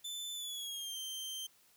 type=tone with pitch glide; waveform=sawtooth; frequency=3520 to 3136 Hz; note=A7 to G7; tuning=0 to 0 cents; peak=-37 dBFS; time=0.04-1.47 s; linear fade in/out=10 ms; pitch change=-200 cents; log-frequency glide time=0.34-0.97 s; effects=white hiss -67 dBFS RMS until 1.76 s